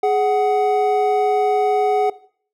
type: tone pair together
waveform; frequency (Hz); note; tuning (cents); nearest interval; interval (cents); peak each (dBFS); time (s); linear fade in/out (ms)
triangle; 418 / 744.8; G#4 / F#5; +11 / +11; minor seventh; 1000; -15; 0.03-2.1; 5
effects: noise-tail reverb RT60 0.5 s tail -18 dB re dry